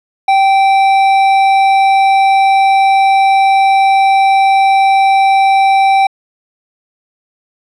sine tone with hard clipping, 779 Hz, G5, 11 cents flat, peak -8 dBFS, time 0.28-6.07 s, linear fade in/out 5 ms, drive 9 dB, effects resampled to 22050 Hz

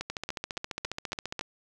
two click trains, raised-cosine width 0.2 ms, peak -16 / -16 dBFS, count 6 / 20, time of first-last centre 0.01-1.411 / 0.1-1.393 s, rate 3.57 / 14.7 Hz, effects none

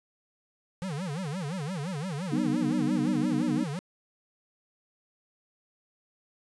square tone with vibrato, 164.7 Hz, E3, 1 cent flat, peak -32 dBFS, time 0.82-3.79 s, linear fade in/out 0 ms, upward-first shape sine, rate 5.8 Hz, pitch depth 290 cents each way
sine chord, G augmented, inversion none, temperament just, 196 / 245 / 306.2 Hz, G3 / B3 / D#4, 0 / -14 / -28 cents, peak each -34 / -28 / -28 dBFS, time 2.32-3.64 s, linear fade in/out 5 ms
effects resampled to 24000 Hz + 10-bit

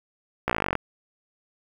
slowing click train, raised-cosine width 0.5 ms, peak -8 dBFS, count 15, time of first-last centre 0.48-0.753 s, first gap 16 ms, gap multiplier 1.03, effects 7-bit

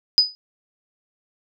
sine tone with exponential decay, 4978 Hz, D#8, in tune, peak -7 dBFS, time 0.18-0.35 s, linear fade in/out 0 ms, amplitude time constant 36 ms, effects none

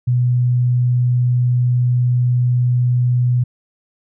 sine tone, 123.47 Hz, B2, in tune, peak -12 dBFS, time 0.07-3.44 s, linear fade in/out 10 ms, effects none

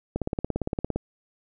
click train, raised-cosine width 2 ms, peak -13 dBFS, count 15, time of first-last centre 0.16-0.96 s, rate 17.5 Hz, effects none

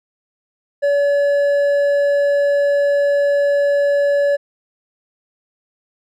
sine tone with hard clipping, 570 Hz, C#5, 48 cents sharp, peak -14 dBFS, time 0.82-4.37 s, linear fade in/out 20 ms, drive 5 dB, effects none

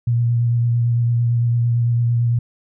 sine tone with vibrato, 118.6 Hz, A#2, 30 cents sharp, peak -14 dBFS, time 0.07-2.39 s, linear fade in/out 5 ms, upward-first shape triangle, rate 8.9 Hz, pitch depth 22 cents each way, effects none

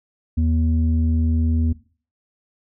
sine tone pair together, 80 / 239.7 Hz, D#2 / A#3, +49 / +48 cents, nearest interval octave + perfect fifth, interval 1899 cents, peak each -16 / -22 dBFS, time 0.37-1.73 s, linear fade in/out 10 ms, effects noise-tail reverb RT60 0.4 s tail -18 dB re dry + tanh soft clip ceiling -10 dBFS

